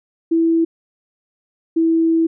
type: tone pair in turn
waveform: sine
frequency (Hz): 329.6 / 327.5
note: E4 / E4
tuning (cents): 0 / -11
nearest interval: unison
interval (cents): 11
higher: first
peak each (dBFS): -12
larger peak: neither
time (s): 0.31-0.65 / 1.76-2.27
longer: second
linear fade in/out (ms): 10
effects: none